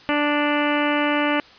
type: harmonic tone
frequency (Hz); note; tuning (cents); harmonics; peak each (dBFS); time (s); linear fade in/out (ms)
293.7; D4; 0; 1 / 2 / 3 / 4 / 5 / 6 / 7 / 8 / 9 / 10; -22 / -25 / -27 / -28 / -29 / -30 / -30 / -31 / -32 / -32; 0.09-1.4; 0
effects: white hiss -47 dBFS RMS until 1.58 s + resampled to 11025 Hz